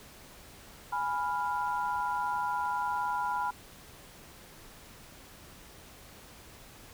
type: chord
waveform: sine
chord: F diminished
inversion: first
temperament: equal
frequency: 830.6 / 987.8 / 1396.9 Hz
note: Ab5 / Cb6 / F6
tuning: 0 / 0 / 0 cents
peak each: -34 / -31 / -37 dBFS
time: 0.92-3.51 s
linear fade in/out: 10 ms
effects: pink hiss -52 dBFS RMS until 6.93 s